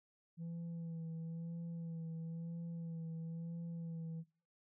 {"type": "tone with vibrato", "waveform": "sine", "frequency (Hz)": 165.9, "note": "E3", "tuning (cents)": 11, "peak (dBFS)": -39, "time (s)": [0.37, 4.24], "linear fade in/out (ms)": 50, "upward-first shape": "sine", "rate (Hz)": 1, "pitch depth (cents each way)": 30, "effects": ["noise-tail reverb RT60 0.4 s tail -19 dB re dry", "tanh soft clip ceiling -41 dBFS"]}